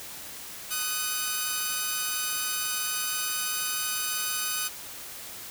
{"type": "tone pair together", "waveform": "5% pulse", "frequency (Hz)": [1244.5, 1498.6], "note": ["D#6", "F#6"], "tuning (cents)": [0, 22], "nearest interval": "minor third", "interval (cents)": 322, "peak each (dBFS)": [-19, -19], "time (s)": [0.7, 4.69], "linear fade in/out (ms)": 20, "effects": ["white hiss -41 dBFS RMS until 5.5 s"]}